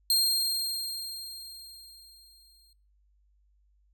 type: tone with exponential decay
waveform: sawtooth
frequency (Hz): 4207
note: C8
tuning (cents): +9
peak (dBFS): -18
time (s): 0.1-2.73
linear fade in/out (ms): 2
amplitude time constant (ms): 570
effects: noise-tail reverb RT60 0.5 s tail -25 dB re dry + added 50 Hz sine -63 dBFS peak until 3.93 s